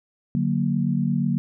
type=chord; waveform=sine; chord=D augmented; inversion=none; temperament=equal; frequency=146.83 / 185 / 233.1 Hz; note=D3 / F#3 / A#3; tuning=0 / 0 / 0 cents; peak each=-24 dBFS; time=0.35-1.38 s; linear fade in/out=0 ms; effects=none